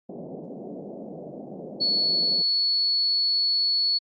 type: band-pass noise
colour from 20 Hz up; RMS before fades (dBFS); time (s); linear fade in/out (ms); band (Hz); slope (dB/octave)
pink; -38; 0.09-2.42; 5; 160 to 690; 48
type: tone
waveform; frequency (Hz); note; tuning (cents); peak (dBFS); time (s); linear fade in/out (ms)
sine; 4404; C#8; -12; -20; 1.8-3.99; 20
effects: Opus 48 kbps